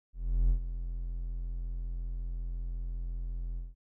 triangle tone with ADSR envelope, 42.73 Hz, F1, 37 cents flat, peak -19 dBFS, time 0.13-3.75 s, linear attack 370 ms, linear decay 92 ms, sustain -12 dB, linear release 180 ms, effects none

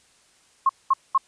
sine tone bursts, 1076 Hz, C6, 48 cents sharp, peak -14 dBFS, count 3, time 0.66-1.179 s, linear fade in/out 5 ms, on 33 ms, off 210 ms, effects white hiss -59 dBFS RMS until 1.27 s + resampled to 22050 Hz

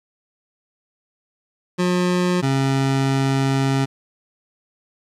25% pulse tone pair in turn, 179.3 / 135.41 Hz, F3 / C#3, +46 / -40 cents, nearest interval perfect fourth, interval 486 cents, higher first, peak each -13 dBFS, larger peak neither, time 1.78-2.42 / 2.42-3.86 s, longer second, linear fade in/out 20 ms, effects low-pass 8000 Hz 12 dB/octave + 9-bit

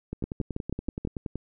two click trains, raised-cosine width 3 ms, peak -19 / -17 dBFS, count 14 / 6, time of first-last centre 0.13-1.356 / 0.24-1.05 s, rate 10.6 / 6.17 Hz, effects none

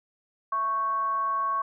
sine tone with frequency modulation, 1107 Hz, C#6, 3 cents flat, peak -24 dBFS, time 0.52-1.62 s, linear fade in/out 5 ms, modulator 446 Hz, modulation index 0.26, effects none

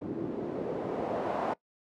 white noise with low-pass filter sweep, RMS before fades -33 dBFS, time 0.01-1.54 s, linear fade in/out 10 ms, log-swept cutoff 290 to 790 Hz, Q 1.8, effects noise-tail reverb RT60 0.1 s tail -20 dB re dry + high-pass 150 Hz 12 dB/octave

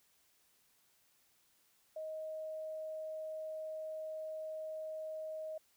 sine tone, 628 Hz, D#5, 16 cents sharp, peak -40 dBFS, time 1.96-5.58 s, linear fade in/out 5 ms, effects white hiss -72 dBFS RMS until 5.76 s

